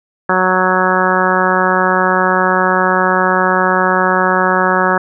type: harmonic tone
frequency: 185 Hz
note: F#3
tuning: in tune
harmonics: 1 / 2 / 3 / 4 / 5 / 6 / 7 / 8 / 9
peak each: -20 / -19 / -19 / -20 / -18 / -19 / -18 / -20 / -18 dBFS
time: 0.29-4.98 s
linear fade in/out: 5 ms
effects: none